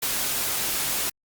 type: noise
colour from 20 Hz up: white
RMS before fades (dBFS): -26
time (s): 0.02-1.1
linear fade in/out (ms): 10
effects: Opus 48 kbps

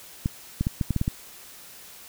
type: clicks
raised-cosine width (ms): 5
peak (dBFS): -11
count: 8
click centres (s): 0.259 / 0.61 / 0.669 / 0.812 / 0.907 / 0.963 / 1.014 / 1.079
effects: white hiss -46 dBFS RMS until 2.08 s

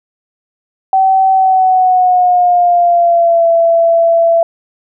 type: tone with pitch glide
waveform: sine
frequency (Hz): 765 to 669.8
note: G5 to E5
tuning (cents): -42 to +27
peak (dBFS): -6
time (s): 0.93-4.43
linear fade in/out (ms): 2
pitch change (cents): -231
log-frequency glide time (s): 1.32-3.47
effects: none

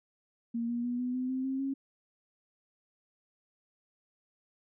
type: tone with pitch steps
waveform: sine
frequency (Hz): 233.1 / 238.3 / 243.6 / 249 / 254.5 / 260.1 / 265.9 / 271.8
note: A#3 / A#3 / B3 / B3 / C4 / C4 / C4 / C#4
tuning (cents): 0 / +38 / -24 / +14 / -48 / -10 / +28 / -34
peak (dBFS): -30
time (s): 0.54-1.74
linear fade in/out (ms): 10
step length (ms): 150
effects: none

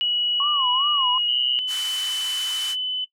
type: tone with pitch glide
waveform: sine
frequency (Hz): 2925 to 2885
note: F#7 to F#7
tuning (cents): -21 to -44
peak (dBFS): -20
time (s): 0.01-1.59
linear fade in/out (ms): 0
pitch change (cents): -23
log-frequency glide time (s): 0.61-1.4
type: tone with vibrato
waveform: sine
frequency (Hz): 1086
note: C#6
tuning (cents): -36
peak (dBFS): -23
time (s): 0.4-1.18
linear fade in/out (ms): 2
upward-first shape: sine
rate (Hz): 2.5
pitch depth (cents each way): 170
type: tone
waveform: sine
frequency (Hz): 3014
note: F#7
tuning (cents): +31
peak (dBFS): -22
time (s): 1.28-3.05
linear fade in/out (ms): 10
type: band-pass noise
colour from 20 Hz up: white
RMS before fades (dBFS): -34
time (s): 1.67-2.76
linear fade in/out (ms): 50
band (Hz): 970 to 10000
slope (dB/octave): 24
effects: noise-tail reverb RT60 0.1 s tail -18 dB re dry

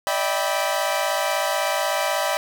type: chord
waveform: sawtooth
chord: E minor seventh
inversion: third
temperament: equal with one note detuned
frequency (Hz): 587.3 / 643.5 / 784 / 987.8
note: D5 / E5 / G5 / B5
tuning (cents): 0 / -42 / 0 / 0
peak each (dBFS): -22 / -22 / -23 / -24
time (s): 0.07-2.37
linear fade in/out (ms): 0
effects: none

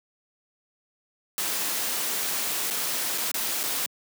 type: noise with dropouts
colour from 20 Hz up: white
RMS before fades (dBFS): -28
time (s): 1.38-3.86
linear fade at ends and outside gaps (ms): 0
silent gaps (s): 2.702-2.709 / 3.177-3.182 / 3.315-3.342 / 3.631-3.637
effects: high-pass 200 Hz 12 dB/octave

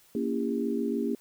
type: chord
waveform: sine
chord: A# diminished seventh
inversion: none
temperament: just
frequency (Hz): 233.1 / 279.7 / 335.6 / 402.8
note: A#3 / C#4 / E4 / G4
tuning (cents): 0 / +16 / +31 / +47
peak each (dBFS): -30 / -32 / -35 / -32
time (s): 0.15-1.15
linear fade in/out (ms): 2
effects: white hiss -60 dBFS RMS until 1.2 s

